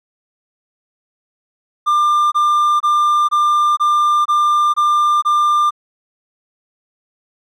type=tone bursts; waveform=triangle; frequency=1195 Hz; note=D6; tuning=30 cents sharp; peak=-9 dBFS; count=8; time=1.86-5.708 s; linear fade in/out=20 ms; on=460 ms; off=24 ms; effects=none